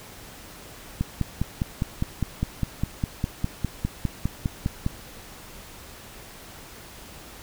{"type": "click train", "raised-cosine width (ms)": 5, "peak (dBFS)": -11, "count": 20, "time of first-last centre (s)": [1.01, 4.864], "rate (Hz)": 4.93, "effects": ["pink hiss -44 dBFS RMS until 7.42 s"]}